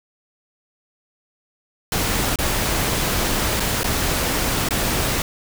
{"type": "noise with dropouts", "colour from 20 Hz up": "pink", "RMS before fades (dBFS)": -21, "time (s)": [1.92, 5.22], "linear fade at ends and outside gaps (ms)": 2, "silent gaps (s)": [[2.358, 2.387], [3.598, 3.602], [3.833, 3.842], [4.688, 4.707]], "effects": []}